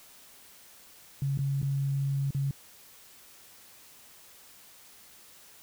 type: tone with dropouts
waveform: sine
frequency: 138.2 Hz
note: C#3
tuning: 5 cents flat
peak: -26 dBFS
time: 1.22-2.51 s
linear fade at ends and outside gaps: 2 ms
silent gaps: 1.375-1.389 / 1.617-1.628 / 2.307-2.347 s
effects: white hiss -54 dBFS RMS until 5.62 s